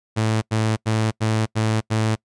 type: tone bursts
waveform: sawtooth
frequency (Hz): 110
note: A2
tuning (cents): 0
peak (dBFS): -14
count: 6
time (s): 0.16-2.16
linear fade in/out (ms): 20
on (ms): 260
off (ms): 88
effects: noise-tail reverb RT60 0.1 s tail -26 dB re dry + resampled to 22050 Hz